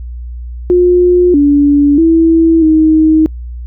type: tone with pitch steps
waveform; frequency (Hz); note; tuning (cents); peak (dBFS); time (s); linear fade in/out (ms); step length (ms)
sine; 356.6 / 287.4 / 327.7 / 314.2; F4 / D4 / E4 / D#4; +36 / -37 / -10 / +17; -4; 0.7-3.26; 0; 640
effects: noise-tail reverb RT60 0.1 s tail -26 dB re dry + added 60 Hz sine -21 dBFS peak until 3.66 s